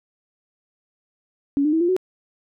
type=tone with pitch steps; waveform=sine; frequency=281.3 / 301.5 / 323.1 / 346.3 / 371.2 Hz; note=C#4 / D4 / E4 / F4 / F#4; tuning=+26 / +46 / -35 / -15 / +6 cents; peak=-16 dBFS; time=1.57-1.965 s; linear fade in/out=0 ms; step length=79 ms; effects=none